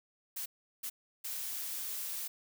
blue noise bursts at uneven times, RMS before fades -39 dBFS, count 3, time 0.36-0.46 / 0.83-0.9 / 1.24-2.28 s, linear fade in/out 10 ms, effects none

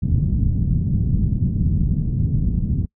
white low-pass noise, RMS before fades -19 dBFS, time 0.02-2.86 s, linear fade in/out 10 ms, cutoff 170 Hz, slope 24 dB/octave, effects noise-tail reverb RT60 0.1 s tail -26 dB re dry

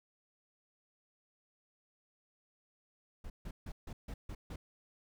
brown noise bursts, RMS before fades -43 dBFS, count 7, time 3.24-4.56 s, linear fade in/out 5 ms, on 60 ms, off 150 ms, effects none

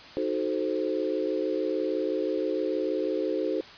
sine chord, D# diminished seventh, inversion none, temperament equal with one note detuned, 311.1 / 370 / 436.2 / 523.3 Hz, D#4 / F#4 / A4 / C5, 0 / 0 / -15 / 0 cents, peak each -31 dBFS, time 0.17-3.61 s, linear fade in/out 0 ms, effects white hiss -46 dBFS RMS until 3.77 s + resampled to 11025 Hz

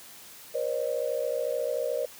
sine tone cluster, 484.3 / 538 / 607 Hz, B4 / C5 / D#5, -34 / +48 / -43 cents, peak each -31 dBFS, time 0.54-2.06 s, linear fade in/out 10 ms, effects white hiss -48 dBFS RMS until 2.19 s + high-pass 80 Hz 12 dB/octave

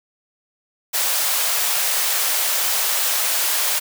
white high-pass noise, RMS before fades -20 dBFS, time 0.93-3.8 s, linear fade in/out 20 ms, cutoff 520 Hz, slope 24 dB/octave, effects none

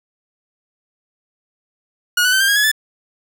sawtooth tone with pitch steps, 1446 / 1491.8 / 1539.1 / 1587.8 / 1638.2 / 1690.1 / 1743.6 Hz, F#6 / F#6 / G6 / G6 / G#6 / G#6 / A6, -40 / +14 / -32 / +22 / -24 / +30 / -16 cents, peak -9 dBFS, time 2.17-2.716 s, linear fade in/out 5 ms, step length 78 ms, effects 7-bit

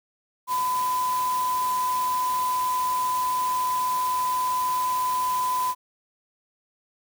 sine tone in noise, 1006 Hz, B5, 32 cents sharp, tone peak -22 dBFS, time 0.47-5.75 s, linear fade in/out 50 ms, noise white, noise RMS -36 dBFS, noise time 0.47-5.75 s, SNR +11 dB, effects none

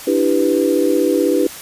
sine chord, E minor seventh, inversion third, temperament equal, 293.7 / 329.6 / 392 / 493.9 Hz, D4 / E4 / G4 / B4, 0 / 0 / 0 / 0 cents, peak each -18 dBFS, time 0.07-1.47 s, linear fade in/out 5 ms, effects white hiss -33 dBFS RMS until 1.61 s + resampled to 32000 Hz

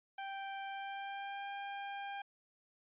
sawtooth tone with pitch glide, 784 to 799.1 Hz, G5 to G5, 0 to +33 cents, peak -37 dBFS, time 0.18-2.22 s, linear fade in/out 5 ms, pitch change +33 cents, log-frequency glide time 0.68-1.49 s, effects resampled to 8000 Hz

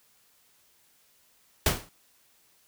pink noise with exponential decay, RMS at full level -19 dBFS, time 1.66-1.89 s, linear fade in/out 2 ms, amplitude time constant 50 ms, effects white hiss -64 dBFS RMS until 2.67 s

